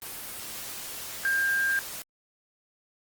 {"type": "tone in noise", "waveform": "sine", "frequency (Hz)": 1598, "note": "G6", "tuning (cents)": 33, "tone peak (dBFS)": -23, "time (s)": [1.25, 1.79], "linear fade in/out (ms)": 0, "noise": "white", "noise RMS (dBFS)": -38, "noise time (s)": [0.02, 2.02], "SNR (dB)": 12, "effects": ["Opus 24 kbps"]}